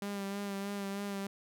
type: tone with vibrato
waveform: sawtooth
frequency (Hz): 199.5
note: G3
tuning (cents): +31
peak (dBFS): -32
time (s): 0.02-1.27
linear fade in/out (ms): 2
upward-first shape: sine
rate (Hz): 3.2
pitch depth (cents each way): 27
effects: none